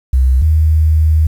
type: tone pair in turn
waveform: sine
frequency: 64.9 / 78.35 Hz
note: C2 / D#2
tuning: -13 / +13 cents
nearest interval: minor third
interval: 326 cents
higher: second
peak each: -7 dBFS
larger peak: neither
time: 0.13-0.42 / 0.42-1.27 s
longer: second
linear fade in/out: 5 ms
effects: 7-bit